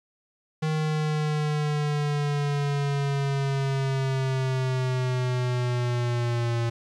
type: linear sweep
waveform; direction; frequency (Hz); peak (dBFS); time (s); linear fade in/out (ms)
square; down; 156.3 to 116.54; -24; 0.62-6.7; 10
effects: low-pass 6000 Hz 12 dB/octave + 10-bit